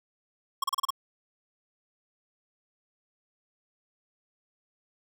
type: tone bursts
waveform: square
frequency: 1091 Hz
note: C#6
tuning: 28 cents flat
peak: -25 dBFS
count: 6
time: 0.62-0.905 s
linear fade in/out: 5 ms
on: 20 ms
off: 33 ms
effects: none